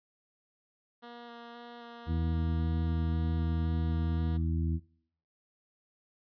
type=tone with vibrato; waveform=10% pulse; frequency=236.8 Hz; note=A#3; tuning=27 cents sharp; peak=-37 dBFS; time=1.02-4.38 s; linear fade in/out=20 ms; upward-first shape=square; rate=1.9 Hz; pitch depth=10 cents each way
type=harmonic tone; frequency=81.6 Hz; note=E2; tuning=17 cents flat; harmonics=1 / 2 / 3 / 4; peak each=-29 / -35 / -39 / -41 dBFS; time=2.06-4.8 s; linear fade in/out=50 ms
effects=noise-tail reverb RT60 0.6 s tail -20 dB re dry + resampled to 11025 Hz